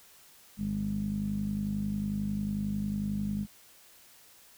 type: tone with low-pass filter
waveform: 15% pulse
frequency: 51.1 Hz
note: G#1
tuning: 27 cents flat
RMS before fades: -32 dBFS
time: 0.57-3.47 s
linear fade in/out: 50 ms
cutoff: 210 Hz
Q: 7.8
effects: white hiss -57 dBFS RMS until 4.57 s